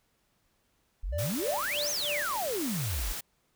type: exponential two-way sweep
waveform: sine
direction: up then down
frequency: 36.71 to 6530 to 36.71 Hz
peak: -30 dBFS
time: 1.03-3.13 s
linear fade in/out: 10 ms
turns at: 1.9 s
type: tone with tremolo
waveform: triangle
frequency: 587.3 Hz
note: D5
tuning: in tune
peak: -30 dBFS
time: 1.12-2.37 s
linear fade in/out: 10 ms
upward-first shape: sine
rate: 3.2 Hz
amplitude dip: 100%
type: noise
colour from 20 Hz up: white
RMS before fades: -37 dBFS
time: 1.18-3.21 s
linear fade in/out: 10 ms
effects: pink hiss -72 dBFS RMS until 3.55 s